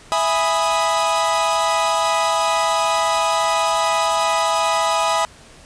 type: chord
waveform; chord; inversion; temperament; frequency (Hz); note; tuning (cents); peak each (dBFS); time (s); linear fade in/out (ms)
45% pulse; E major seventh; none; equal; 659.3 / 830.6 / 987.8 / 1244.5; E5 / G#5 / B5 / D#6; 0 / 0 / 0 / 0; -22; 0.12-5.25; 0
effects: pink hiss -45 dBFS RMS until 5.65 s + resampled to 22050 Hz